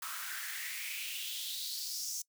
white noise with high-pass filter sweep, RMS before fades -40 dBFS, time 0.02-2.22 s, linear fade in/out 5 ms, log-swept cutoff 1200 to 6200 Hz, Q 4.5, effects noise-tail reverb RT60 0.1 s tail -22 dB re dry

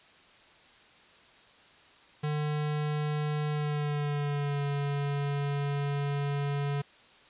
square tone with pitch glide, 150 to 142.4 Hz, D3 to C#3, +37 to +47 cents, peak -29 dBFS, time 2.23-6.82 s, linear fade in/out 10 ms, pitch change -90 cents, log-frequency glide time 3.5-4.63 s, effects white hiss -57 dBFS RMS until 7.29 s + resampled to 8000 Hz

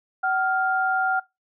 sine tone pair together, 757 / 1402 Hz, F#5 / F6, +39 / +6 cents, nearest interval major seventh, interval 1067 cents, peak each -23 dBFS, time 0.23-1.2 s, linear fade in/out 10 ms, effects noise-tail reverb RT60 0.2 s tail -21 dB re dry

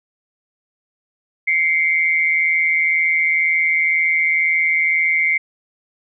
sine tone pair together, 2095 / 2257 Hz, C7 / C#7, +2 / +31 cents, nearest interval minor second, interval 129 cents, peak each -15 / -20 dBFS, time 1.47-5.38 s, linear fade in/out 10 ms, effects none

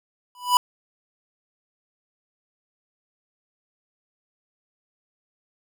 square tone with exponential growth, 988 Hz, B5, in tune, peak -11 dBFS, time 0.35-0.57 s, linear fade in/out 1 ms, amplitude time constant 47 ms, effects none

